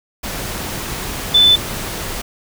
sine tone in noise, 3510 Hz, A7, 5 cents flat, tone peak -7 dBFS, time 1.34-1.56 s, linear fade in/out 10 ms, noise pink, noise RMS -25 dBFS, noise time 0.23-2.22 s, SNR +15 dB, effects none

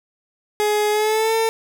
30% pulse tone with pitch glide, 420 to 450.1 Hz, G#4 to A4, +19 to +39 cents, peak -14 dBFS, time 0.6-1.49 s, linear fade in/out 0 ms, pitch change +120 cents, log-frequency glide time 0.91-1.35 s, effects none

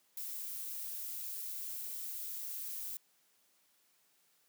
violet noise, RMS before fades -42 dBFS, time 0.17-2.97 s, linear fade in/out 2 ms, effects white hiss -72 dBFS RMS until 4.48 s + high-pass 150 Hz 12 dB/octave

